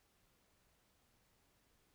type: silence
effects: pink hiss -75 dBFS RMS until 1.94 s